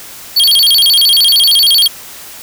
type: tone with vibrato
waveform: square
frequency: 3807 Hz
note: A#7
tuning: 36 cents sharp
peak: -6 dBFS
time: 0.36-1.88 s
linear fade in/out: 10 ms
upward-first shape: square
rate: 13 Hz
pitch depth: 280 cents each way
effects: white hiss -31 dBFS RMS until 2.42 s